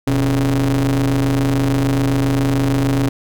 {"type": "ring-modulated tone", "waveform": "45% pulse", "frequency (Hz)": 75, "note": "D2", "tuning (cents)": 37, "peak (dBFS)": -11, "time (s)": [0.07, 3.09], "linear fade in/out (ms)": 5, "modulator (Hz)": 201, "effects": []}